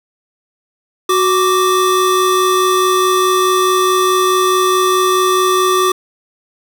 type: tone pair together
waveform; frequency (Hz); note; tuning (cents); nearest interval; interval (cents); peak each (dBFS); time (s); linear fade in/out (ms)
square; 370 / 1174.7; F#4 / D6; 0 / 0; octave + minor sixth; 2000; -14; 1.09-5.92; 5
effects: none

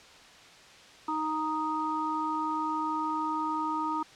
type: harmonic tone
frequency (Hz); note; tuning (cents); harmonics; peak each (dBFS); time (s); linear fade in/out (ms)
311.1; D#4; 0; 1 / 3 / 4; -34 / -31 / -33; 1.08-4.03; 5
effects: white hiss -52 dBFS RMS until 4.15 s + low-pass 5000 Hz 12 dB/octave

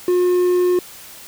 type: tone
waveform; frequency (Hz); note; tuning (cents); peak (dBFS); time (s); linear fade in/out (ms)
triangle; 358.9; F4; +47; -11; 0.08-0.79; 2
effects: white hiss -39 dBFS RMS until 1.27 s

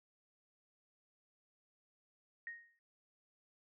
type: tone with exponential decay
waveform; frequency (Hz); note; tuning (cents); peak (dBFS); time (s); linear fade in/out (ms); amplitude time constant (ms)
sine; 1864.7; A#6; 0; -40; 2.47-2.79; 1; 69
effects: none

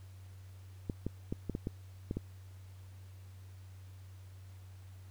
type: clicks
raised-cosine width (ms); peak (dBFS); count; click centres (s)
3; -22; 8; 0.898 / 1.066 / 1.325 / 1.497 / 1.551 / 1.671 / 2.111 / 2.17
effects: added 94 Hz sine -49 dBFS peak until 5.1 s + pink hiss -65 dBFS RMS until 5.1 s

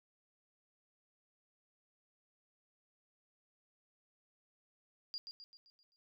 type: tone with echo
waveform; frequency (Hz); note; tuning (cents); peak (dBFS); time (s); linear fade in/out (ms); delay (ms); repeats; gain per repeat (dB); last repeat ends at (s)
sine; 4806; D8; +39; -39; 5.14-5.18; 0; 130; 6; -6; 5.96
effects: none

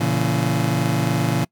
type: chord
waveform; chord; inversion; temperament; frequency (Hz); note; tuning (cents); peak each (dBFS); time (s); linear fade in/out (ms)
30% pulse; A# diminished; none; just; 116.54 / 139.85 / 167.82; A#2 / C#3 / E3; 0 / +16 / +31; -20; 0-1.45; 10
effects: noise-tail reverb RT60 0.1 s tail -25 dB re dry

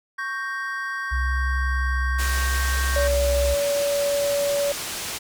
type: chord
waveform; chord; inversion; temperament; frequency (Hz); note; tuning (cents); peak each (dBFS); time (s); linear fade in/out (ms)
triangle; G diminished; second; equal; 1108.7 / 1568 / 1864.7; Db6 / G6 / Bb6; 0 / 0 / 0; -30 / -27 / -31; 0.18-3.08; 10
type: tone with vibrato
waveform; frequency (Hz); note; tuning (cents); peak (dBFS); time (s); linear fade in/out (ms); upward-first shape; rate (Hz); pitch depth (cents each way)
sine; 65.41; C2; 0; -21; 1.11-3.55; 20; sine; 0.8; 16
type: low-pass noise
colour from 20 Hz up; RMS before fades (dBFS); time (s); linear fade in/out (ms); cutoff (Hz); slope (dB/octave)
white; -31; 2.18-5.19; 20; 9300; 12
type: tone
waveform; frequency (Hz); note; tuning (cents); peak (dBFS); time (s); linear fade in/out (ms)
sine; 570; C#5; +48; -20; 2.96-4.72; 2
effects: none

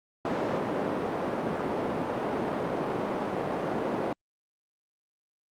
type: band-pass noise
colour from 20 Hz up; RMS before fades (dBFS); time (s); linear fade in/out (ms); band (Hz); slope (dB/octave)
white; -30; 0.25-4.13; 2; 180 to 630; 12
effects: Opus 48 kbps

